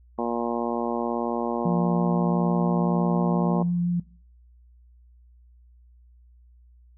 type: harmonic tone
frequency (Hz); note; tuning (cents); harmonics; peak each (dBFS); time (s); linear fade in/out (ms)
118.2; A#2; +24; 2 / 3 / 4 / 5 / 6 / 7 / 8 / 9; -29 / -31 / -32 / -33 / -34 / -34 / -35 / -36; 0.18-3.63; 10
type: tone with vibrato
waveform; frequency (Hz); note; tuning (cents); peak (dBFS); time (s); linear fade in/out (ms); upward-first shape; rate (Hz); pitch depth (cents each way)
sine; 174.61; F3; 0; -21; 1.65-4; 5; sine; 5.9; 10
effects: noise-tail reverb RT60 0.5 s tail -22 dB re dry + added 60 Hz sine -51 dBFS peak until 6.97 s